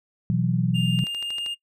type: chord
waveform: sine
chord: B suspended fourth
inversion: none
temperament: equal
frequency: 123.47 / 164.81 / 185 Hz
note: B2 / E3 / F#3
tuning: 0 / 0 / 0 cents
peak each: -24 dBFS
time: 0.3-1.04 s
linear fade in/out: 0 ms
type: tone with pitch glide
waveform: triangle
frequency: 2806 to 2822 Hz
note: F7 to F7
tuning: +8 to +17 cents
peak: -25 dBFS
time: 0.74-1.55 s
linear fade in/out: 20 ms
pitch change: +9 cents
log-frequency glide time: 1.02-1.38 s
type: click train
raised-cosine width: 0.2 ms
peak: -22 dBFS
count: 7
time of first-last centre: 0.99-1.462 s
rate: 12.7 Hz
effects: noise-tail reverb RT60 0.1 s tail -20 dB re dry